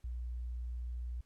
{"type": "tone", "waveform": "sine", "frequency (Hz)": 60.3, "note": "B1", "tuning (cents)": -41, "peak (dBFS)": -37, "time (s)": [0.04, 1.21], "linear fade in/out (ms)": 5, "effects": ["pink hiss -75 dBFS RMS until 1.25 s", "low-pass 12000 Hz 12 dB/octave"]}